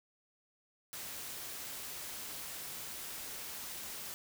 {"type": "noise", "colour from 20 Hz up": "white", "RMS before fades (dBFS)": -44, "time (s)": [0.93, 4.14], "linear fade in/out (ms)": 0, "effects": []}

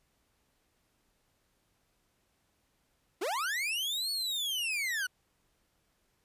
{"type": "linear two-way sweep", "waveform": "40% pulse", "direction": "up then down", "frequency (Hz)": [305.9, 4435, 1435], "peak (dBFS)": -30, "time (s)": [3.21, 5.07], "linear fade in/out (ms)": 10, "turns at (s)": 4.11, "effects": ["pink hiss -74 dBFS RMS until 6.24 s", "resampled to 32000 Hz"]}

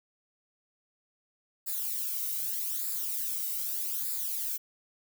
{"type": "noise with flanger", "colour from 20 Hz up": "violet", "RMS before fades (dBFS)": -33, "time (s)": [1.66, 4.58], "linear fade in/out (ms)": 20, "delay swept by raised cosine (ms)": [0.33, 1.2], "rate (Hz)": 0.82, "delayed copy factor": -0.7, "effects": []}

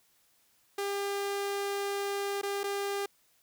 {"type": "tone with dropouts", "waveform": "sawtooth", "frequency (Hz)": 400.4, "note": "G4", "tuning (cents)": 37, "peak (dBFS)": -27, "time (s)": [0.78, 3.06], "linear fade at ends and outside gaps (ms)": 5, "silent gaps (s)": [[2.415, 2.431], [2.634, 2.639]], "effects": ["white hiss -68 dBFS RMS until 3.42 s"]}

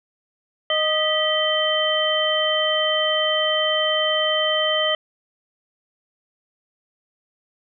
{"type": "harmonic tone with a mistuned harmonic", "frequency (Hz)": 619, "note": "D#5", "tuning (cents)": -9, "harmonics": [1, 2, 3, 5], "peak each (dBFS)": [-22, -27, -26, -21], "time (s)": [0.7, 4.95], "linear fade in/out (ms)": 2, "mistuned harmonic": 3, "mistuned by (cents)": 85, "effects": []}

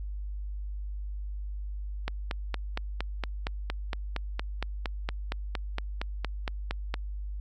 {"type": "click train", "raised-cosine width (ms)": 0.3, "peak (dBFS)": -15, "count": 22, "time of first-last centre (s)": [2.08, 6.941], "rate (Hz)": 4.32, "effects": ["added 50 Hz sine -33 dBFS peak until 7.4 s"]}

